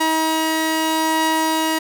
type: tone pair together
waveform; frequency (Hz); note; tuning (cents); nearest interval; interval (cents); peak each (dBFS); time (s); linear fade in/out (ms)
sawtooth; 318.5 / 956.3; D#4 / A#5; +41 / +44; octave + perfect fifth; 1903; -16; 0-1.79; 10
effects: none